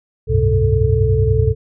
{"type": "tone cluster", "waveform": "sine", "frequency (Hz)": [67.7, 93.4, 104, 128, 440], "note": ["C#2", "F#2", "G#2", "C3", "A4"], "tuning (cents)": [-40, 17, 3, -38, 0], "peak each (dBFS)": -18, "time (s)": [0.27, 1.55], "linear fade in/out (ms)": 50, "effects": []}